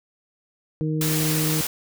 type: harmonic tone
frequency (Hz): 155.56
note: D#3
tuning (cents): 0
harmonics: 1 / 2 / 3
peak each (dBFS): -23 / -27 / -32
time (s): 0.81-1.61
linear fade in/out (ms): 0
type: noise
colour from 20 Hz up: white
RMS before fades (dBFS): -26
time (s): 1.01-1.67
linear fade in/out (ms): 2
effects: none